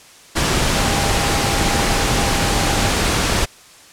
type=tone in noise; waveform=sine; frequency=802 Hz; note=G5; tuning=39 cents sharp; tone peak=-26 dBFS; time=0.73-2.91 s; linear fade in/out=20 ms; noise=pink; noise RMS=-17 dBFS; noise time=0.35-3.46 s; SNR=-12 dB; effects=white hiss -44 dBFS RMS until 3.92 s + low-pass 9000 Hz 12 dB/octave